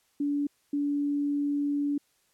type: tone bursts at uneven times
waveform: sine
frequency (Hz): 287.6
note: D4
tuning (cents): -36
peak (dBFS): -25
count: 2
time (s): 0.2-0.47 / 0.73-1.98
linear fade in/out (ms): 5
effects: white hiss -69 dBFS RMS until 2.33 s + low-pass 12000 Hz 12 dB/octave